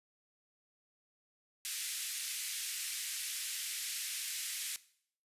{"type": "band-pass noise", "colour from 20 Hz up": "white", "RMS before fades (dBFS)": -40, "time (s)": [1.65, 4.76], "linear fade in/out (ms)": 0, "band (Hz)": [1900, 12000], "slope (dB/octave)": 24, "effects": ["noise-tail reverb RT60 0.6 s tail -18 dB re dry", "resampled to 32000 Hz"]}